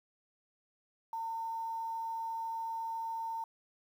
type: tone with quantisation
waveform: sine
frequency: 907 Hz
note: A#5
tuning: 48 cents flat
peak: -35 dBFS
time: 1.13-3.44 s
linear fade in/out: 2 ms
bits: 10
effects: none